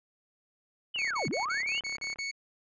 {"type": "linear two-way sweep", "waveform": "sine", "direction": "down then up", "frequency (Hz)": [3076, 114.6, 3076], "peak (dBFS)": -30, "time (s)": [0.94, 1.81], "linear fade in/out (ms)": 10, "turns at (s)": 1.28}
{"type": "click train", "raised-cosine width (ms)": 0.5, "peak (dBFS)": -33, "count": 43, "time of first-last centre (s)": [0.96, 2.188], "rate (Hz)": 34.2}
{"type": "tone bursts", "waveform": "sawtooth", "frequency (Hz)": 2217, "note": "C#7", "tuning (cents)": 0, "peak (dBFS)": -29, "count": 8, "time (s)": [0.98, 2.314], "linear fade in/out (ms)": 10, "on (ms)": 130, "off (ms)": 42}
{"effects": ["resampled to 16000 Hz"]}